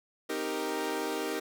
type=chord; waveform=sawtooth; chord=C minor seventh; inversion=none; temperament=equal; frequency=261.6 / 311.1 / 392 / 466.2 Hz; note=C4 / Eb4 / G4 / Bb4; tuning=0 / 0 / 0 / 0 cents; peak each=-38 / -32 / -32 / -32 dBFS; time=0.29-1.4 s; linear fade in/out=10 ms; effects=none